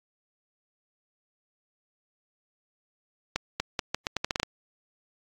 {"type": "accelerating click train", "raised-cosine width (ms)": 0.2, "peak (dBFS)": -9, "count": 11, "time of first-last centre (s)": [3.36, 4.431], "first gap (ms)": 240, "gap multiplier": 0.8, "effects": ["AAC 64 kbps"]}